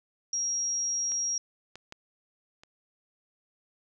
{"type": "tone", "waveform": "sine", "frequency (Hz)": 5640, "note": "F8", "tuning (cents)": 16, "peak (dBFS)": -27, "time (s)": [0.33, 1.38], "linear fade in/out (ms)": 2}
{"type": "clicks", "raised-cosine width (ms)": 0.2, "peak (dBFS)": [-28, -26, -24, -33], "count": 4, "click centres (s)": [1.119, 1.756, 1.924, 2.635]}
{"effects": []}